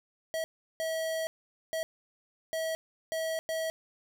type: tone bursts at uneven times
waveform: square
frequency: 645 Hz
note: E5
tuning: 38 cents flat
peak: -31 dBFS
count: 6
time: 0.34-0.44 / 0.8-1.27 / 1.73-1.83 / 2.53-2.75 / 3.12-3.39 / 3.49-3.7 s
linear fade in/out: 0 ms
effects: none